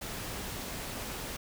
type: noise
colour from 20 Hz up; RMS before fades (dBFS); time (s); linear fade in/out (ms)
pink; -39; 0.01-1.37; 10
effects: none